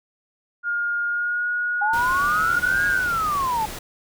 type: tone with pitch glide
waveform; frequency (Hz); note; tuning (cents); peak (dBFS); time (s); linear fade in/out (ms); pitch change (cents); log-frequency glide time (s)
sine; 1418 to 1447.8; F6 to F#6; +26 to -38; -21; 0.63-3.02; 50; +36; 1.07-1.48
type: linear two-way sweep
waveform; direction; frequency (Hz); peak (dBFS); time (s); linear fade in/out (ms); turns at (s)
sine; up then down; 807 to 1648 to 843; -20; 1.81-3.66; 10; 2.86
type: noise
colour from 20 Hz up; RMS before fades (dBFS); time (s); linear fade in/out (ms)
pink; -34; 1.93-3.79; 5
effects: none